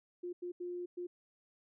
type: tone bursts at uneven times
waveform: sine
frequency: 354.1 Hz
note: F4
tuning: 24 cents sharp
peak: -38 dBFS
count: 4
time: 0.23-0.33 / 0.42-0.52 / 0.6-0.86 / 0.97-1.07 s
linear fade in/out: 10 ms
effects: none